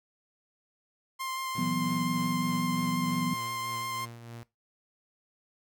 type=tone with vibrato; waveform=sawtooth; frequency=1052 Hz; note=C6; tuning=9 cents sharp; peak=-29 dBFS; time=1.19-4.06 s; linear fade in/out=20 ms; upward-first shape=sine; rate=5.7 Hz; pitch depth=11 cents each way
type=tone with tremolo; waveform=sawtooth; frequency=117.2 Hz; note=A#2; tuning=10 cents sharp; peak=-37 dBFS; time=1.55-4.43 s; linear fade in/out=0 ms; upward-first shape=triangle; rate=3.3 Hz; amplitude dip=50%
type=chord; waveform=sine; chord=E suspended second; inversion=none; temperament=just; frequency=164.81 / 185.42 / 247.2 Hz; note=E3 / F#3 / B3; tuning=0 / +4 / +2 cents; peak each=-33 / -32 / -31 dBFS; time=1.58-3.34 s; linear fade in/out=5 ms
effects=noise-tail reverb RT60 0.2 s tail -19 dB re dry